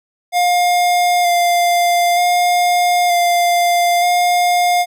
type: tone with vibrato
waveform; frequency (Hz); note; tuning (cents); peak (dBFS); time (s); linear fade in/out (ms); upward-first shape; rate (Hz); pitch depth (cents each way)
square; 704; F5; +14; -12; 0.32-4.86; 50; square; 0.54; 13
effects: none